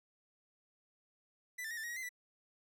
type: tone with pitch steps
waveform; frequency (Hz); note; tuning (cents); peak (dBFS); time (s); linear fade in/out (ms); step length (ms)
45% pulse; 1987 / 1778 / 1883 / 1774 / 1888 / 1905 / 2060 / 1970; B6 / A6 / A#6 / A6 / A#6 / A#6 / C7 / B6; +10 / +18 / +17 / +14 / +22 / +37 / -28 / -5; -40; 1.58-2.092; 10; 64
effects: none